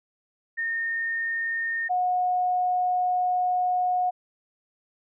sine tone pair in turn, 1831 / 726.6 Hz, A#6 / F#5, -32 / -32 cents, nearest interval octave + major third, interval 1600 cents, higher first, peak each -25 / -21 dBFS, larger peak second, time 0.57-1.89 / 1.89-4.11 s, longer second, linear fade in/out 20 ms, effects none

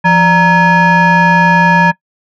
sine tone with frequency modulation, 932.3 Hz, A#5, in tune, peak -3 dBFS, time 0.04-1.92 s, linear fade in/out 20 ms, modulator 760 Hz, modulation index 1.3, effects noise-tail reverb RT60 0.1 s tail -22 dB re dry + tanh soft clip ceiling -3 dBFS

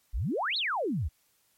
sine exponential two-way sweep, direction up then down, 39.07 to 4435 to 60.3 Hz, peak -27 dBFS, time 0.13-1.09 s, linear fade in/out 20 ms, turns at 0.57 s, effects white hiss -69 dBFS RMS until 1.57 s + MP3 64 kbps

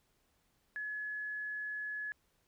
sine tone, 1700 Hz, G#6, 40 cents sharp, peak -37 dBFS, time 0.76-2.12 s, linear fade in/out 0 ms, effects pink hiss -75 dBFS RMS until 2.47 s

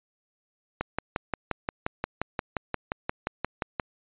click train, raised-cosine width 0.5 ms, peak -12 dBFS, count 18, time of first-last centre 0.81-3.798 s, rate 5.69 Hz, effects resampled to 8000 Hz

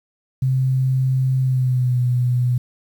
sine tone with pitch glide, 130.81 to 123.83 Hz, C3 to B2, 0 to +5 cents, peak -15 dBFS, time 0.42-2.58 s, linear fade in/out 5 ms, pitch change -95 cents, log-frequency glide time 1.4-2 s, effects 8-bit

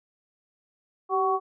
sine tone cluster, 385.2 / 755 / 1120 Hz, G4 / F#5 / C#6, -30 / +35 / +18 cents, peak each -26 / -26 / -25 dBFS, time 1.09-1.4 s, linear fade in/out 50 ms, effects none

